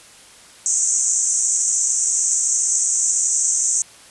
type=band-pass noise; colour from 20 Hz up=pink; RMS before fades=-19 dBFS; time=0.66-3.82 s; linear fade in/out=0 ms; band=6100 to 8300 Hz; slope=96 dB/octave; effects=white hiss -45 dBFS RMS until 4.1 s + resampled to 24000 Hz